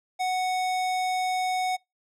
sine tone with hard clipping, 740 Hz, F#5, in tune, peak -26 dBFS, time 0.19-1.77 s, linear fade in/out 20 ms, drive 18 dB, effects noise-tail reverb RT60 0.2 s tail -26 dB re dry

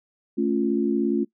sine chord, A augmented, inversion none, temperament equal, 220 / 277.2 / 349.2 Hz, A3 / C#4 / E#4, 0 / 0 / 0 cents, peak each -24 dBFS, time 0.37-1.25 s, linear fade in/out 20 ms, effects noise-tail reverb RT60 0.1 s tail -20 dB re dry

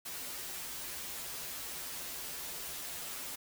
white noise with comb filter, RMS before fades -42 dBFS, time 0.05-3.36 s, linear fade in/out 10 ms, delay 9.4 ms, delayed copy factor -0.9, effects none

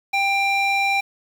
square tone with band-pass filter, 791 Hz, G5, 15 cents sharp, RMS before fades -20 dBFS, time 0.13-1.01 s, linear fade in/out 10 ms, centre 2100 Hz, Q 1.6, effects 7-bit

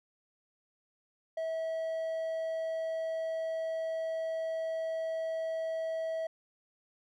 triangle tone, 648 Hz, E5, 30 cents flat, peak -30 dBFS, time 1.37-6.27 s, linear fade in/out 5 ms, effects none

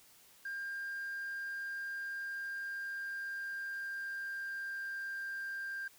sine tone with pitch glide, 1600 to 1588.9 Hz, G6 to G6, +35 to +23 cents, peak -36 dBFS, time 0.45-5.88 s, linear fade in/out 5 ms, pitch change -12 cents, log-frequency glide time 2.24-5.1 s, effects tanh soft clip ceiling -36 dBFS + white hiss -62 dBFS RMS until 5.98 s

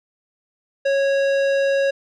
sine tone with tanh clipping, 551 Hz, C#5, 11 cents flat, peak -18 dBFS, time 0.85-1.91 s, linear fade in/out 10 ms, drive 15 dB, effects none

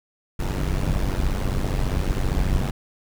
brown noise with amplitude modulation, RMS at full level -19 dBFS, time 0.39-2.71 s, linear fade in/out 10 ms, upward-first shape sine, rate 95 Hz, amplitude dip 80%, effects none

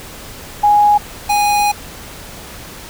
sine / square tone pair in turn, 829 / 825.6 Hz, G#5 / G#5, -3 / -10 cents, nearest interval unison, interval 7 cents, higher first, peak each -7 / -12 dBFS, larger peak first, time 0.63-0.98 / 1.29-1.72 s, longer second, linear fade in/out 10 ms, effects pink hiss -33 dBFS RMS until 2.89 s

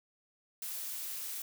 blue noise, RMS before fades -40 dBFS, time 0.62-1.42 s, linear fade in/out 2 ms, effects none

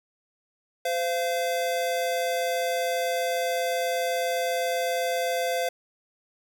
square tone pair together, 514.7 / 687 Hz, C5 / F5, -29 / -29 cents, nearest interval perfect fourth, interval 500 cents, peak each -28 / -28 dBFS, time 0.85-5.69 s, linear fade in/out 5 ms, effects none

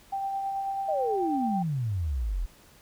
sine tone with tremolo, 784 Hz, G5, in tune, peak -27 dBFS, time 0.12-1.63 s, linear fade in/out 10 ms, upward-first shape sine, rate 9.2 Hz, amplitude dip 25%
sine exponential sweep, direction down, 657 to 38.89 Hz, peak -26 dBFS, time 0.88-2.46 s, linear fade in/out 10 ms
effects pink hiss -56 dBFS RMS until 2.81 s

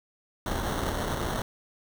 pink noise with sample-and-hold, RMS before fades -30 dBFS, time 0.46-1.42 s, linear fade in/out 2 ms, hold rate 2450 Hz, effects none

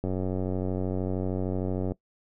click train, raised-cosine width 2 ms, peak -17 dBFS, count 176, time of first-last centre 0.04-1.92 s, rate 93.1 Hz, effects noise-tail reverb RT60 0.1 s tail -20 dB re dry

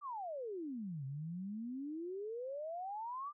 sine exponential two-way sweep, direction down then up, 1208 to 131.2 to 1208 Hz, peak -40 dBFS, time 0.01-3.33 s, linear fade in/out 50 ms, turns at 1.05 s, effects none

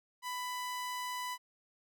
sawtooth tone, 995 Hz, B5, 13 cents sharp, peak -33 dBFS, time 0.22-1.38 s, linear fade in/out 50 ms, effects none

